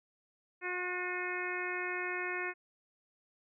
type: harmonic tone with a mistuned harmonic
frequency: 360 Hz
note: F#4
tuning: 47 cents flat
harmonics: 1 / 2 / 3 / 4 / 5 / 6 / 7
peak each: -40 / -46 / -44 / -42 / -40 / -41 / -43 dBFS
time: 0.61-2.54 s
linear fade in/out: 50 ms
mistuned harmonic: 4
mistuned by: +16 cents
effects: none